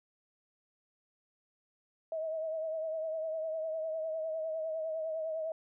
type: tone with vibrato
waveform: sine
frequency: 638 Hz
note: D#5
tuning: 43 cents sharp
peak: -33 dBFS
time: 2.12-5.52 s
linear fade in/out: 2 ms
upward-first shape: triangle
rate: 9.9 Hz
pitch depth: 51 cents each way
effects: none